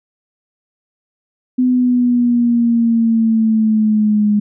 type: exponential sweep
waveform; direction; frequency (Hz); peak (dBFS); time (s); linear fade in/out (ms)
sine; down; 253.3 to 207.1; -10; 1.58-4.4; 10
effects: none